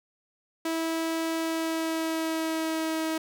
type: tone with pitch glide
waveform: sawtooth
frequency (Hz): 326 to 319.5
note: E4 to D#4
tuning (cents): -19 to +46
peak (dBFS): -23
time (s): 0.65-3.18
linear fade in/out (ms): 5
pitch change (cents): -35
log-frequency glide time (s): 1.35-3.03
effects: none